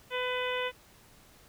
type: harmonic tone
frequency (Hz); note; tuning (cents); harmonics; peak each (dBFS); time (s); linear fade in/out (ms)
501; B4; +25; 1 / 2 / 3 / 4 / 5 / 6 / 7; -33 / -37 / -39 / -38 / -39 / -40 / -43; 0.1-0.72; 50
effects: pink hiss -58 dBFS RMS until 1.48 s